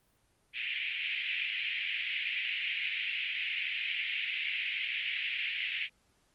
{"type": "band-pass noise", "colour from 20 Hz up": "pink", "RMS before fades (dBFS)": -35, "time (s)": [0.53, 5.89], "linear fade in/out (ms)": 50, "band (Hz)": [2100, 3000], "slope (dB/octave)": 48, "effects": ["pink hiss -71 dBFS RMS until 6.34 s", "Opus 32 kbps"]}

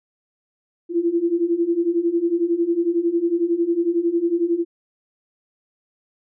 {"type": "beating tone pair", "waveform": "sine", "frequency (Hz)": [333.7, 344.7], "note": ["E4", "F4"], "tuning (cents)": [21, -23], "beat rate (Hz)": 11, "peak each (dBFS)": [-22, -19], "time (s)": [0.89, 4.65], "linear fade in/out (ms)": 50, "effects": []}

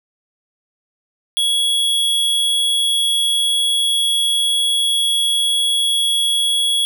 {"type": "tone", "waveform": "square", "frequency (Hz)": 3343, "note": "G#7", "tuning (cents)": 11, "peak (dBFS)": -15, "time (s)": [1.37, 6.85], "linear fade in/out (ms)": 0, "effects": []}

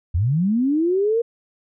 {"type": "linear sweep", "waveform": "sine", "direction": "up", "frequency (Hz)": [74.9, 475.2], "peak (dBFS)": -16, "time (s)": [0.14, 1.22], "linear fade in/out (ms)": 10, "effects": []}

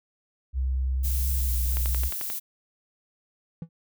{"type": "tone with pitch glide", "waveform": "sine", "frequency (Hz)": [65, 62.1], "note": ["C2", "B1"], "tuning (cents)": [-11, 10], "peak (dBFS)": -23, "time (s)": [0.53, 2.11], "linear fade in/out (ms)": 50, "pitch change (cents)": -79, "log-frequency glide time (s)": [1.38, 1.57]}
{"type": "noise", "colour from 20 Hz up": "violet", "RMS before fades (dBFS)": -32, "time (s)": [1.03, 2.4], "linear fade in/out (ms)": 20}
{"type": "click train", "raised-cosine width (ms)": 0.3, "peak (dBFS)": -19, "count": 7, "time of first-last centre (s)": [1.77, 2.301], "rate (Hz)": 11.3}
{"type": "tone with exponential decay", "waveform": "triangle", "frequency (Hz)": 164.81, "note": "E3", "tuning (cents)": 0, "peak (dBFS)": -27, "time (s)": [3.62, 3.69], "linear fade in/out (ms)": 2, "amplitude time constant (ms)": 15}
{"effects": []}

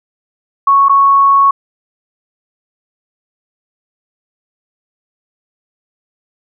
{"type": "tone with dropouts", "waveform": "sine", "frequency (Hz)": 1107, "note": "C#6", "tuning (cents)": -3, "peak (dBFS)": -5, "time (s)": [0.67, 1.51], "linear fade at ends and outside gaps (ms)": 5, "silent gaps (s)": [0.885, 0.894], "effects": []}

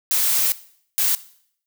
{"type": "noise bursts at uneven times", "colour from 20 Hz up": "blue", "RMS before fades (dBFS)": -19, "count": 2, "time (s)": [[0.11, 0.52], [0.98, 1.15]], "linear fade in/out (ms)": 0, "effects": ["noise-tail reverb RT60 0.6 s tail -17 dB re dry"]}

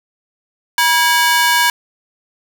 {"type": "ring-modulated tone", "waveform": "sawtooth", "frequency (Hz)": 1300, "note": "E6", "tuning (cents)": -24, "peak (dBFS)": -4, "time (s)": [0.78, 1.7], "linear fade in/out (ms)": 2, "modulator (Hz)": 338, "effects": []}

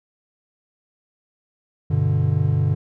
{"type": "chord", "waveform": "triangle", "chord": "G major", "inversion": "none", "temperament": "equal", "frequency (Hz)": [98, 123.47, 146.83], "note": ["G2", "B2", "D3"], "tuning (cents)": [0, 0, 0], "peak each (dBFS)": [-19, -20, -18], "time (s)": [1.9, 2.75], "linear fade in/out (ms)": 10, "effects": []}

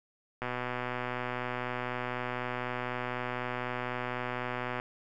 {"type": "click train", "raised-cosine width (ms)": 0.5, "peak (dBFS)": -19, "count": 544, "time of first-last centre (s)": [0.42, 4.799], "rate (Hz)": 124, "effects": []}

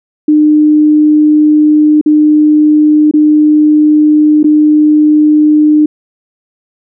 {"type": "tone with dropouts", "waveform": "sine", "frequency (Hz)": 302.8, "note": "D#4", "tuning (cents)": -47, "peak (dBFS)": -3, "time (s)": [0.28, 5.86], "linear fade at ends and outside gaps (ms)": 5, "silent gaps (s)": [[2.013, 2.06], [3.112, 3.137], [4.431, 4.442]], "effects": []}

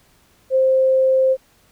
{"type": "tone", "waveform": "sine", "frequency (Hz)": 525, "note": "C5", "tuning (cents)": 6, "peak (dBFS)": -12, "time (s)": [0.5, 1.37], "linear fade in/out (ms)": 50, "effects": ["pink hiss -56 dBFS RMS until 1.71 s"]}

